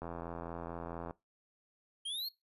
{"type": "click train", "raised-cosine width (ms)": 1, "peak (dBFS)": -28, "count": 93, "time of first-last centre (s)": [0.02, 1.109], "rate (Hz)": 84.5}
{"type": "exponential sweep", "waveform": "square", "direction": "up", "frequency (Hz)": [3115, 4392], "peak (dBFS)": -37, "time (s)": [2.05, 2.29], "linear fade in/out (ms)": 10}
{"effects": ["noise-tail reverb RT60 0.2 s tail -20 dB re dry", "resampled to 32000 Hz"]}